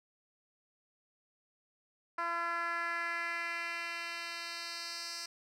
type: tone with band-pass filter sweep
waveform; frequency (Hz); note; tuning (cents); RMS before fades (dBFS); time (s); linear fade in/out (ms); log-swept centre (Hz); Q
10% pulse; 339.7; F4; -48; -38; 2.18-5.26; 5; 1200 to 5400; 2
effects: none